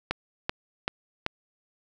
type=click train; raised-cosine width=0.3 ms; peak=-10 dBFS; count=4; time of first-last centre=0.11-1.264 s; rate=2.6 Hz; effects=none